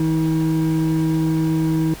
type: tone pair together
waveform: triangle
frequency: 159.75 / 319.5 Hz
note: D#3 / D#4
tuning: +46 / +46 cents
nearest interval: octave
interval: 1200 cents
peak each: -17 dBFS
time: 0-1.94 s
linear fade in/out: 2 ms
effects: added 50 Hz sine -40 dBFS peak until 2 s + pink hiss -38 dBFS RMS until 2 s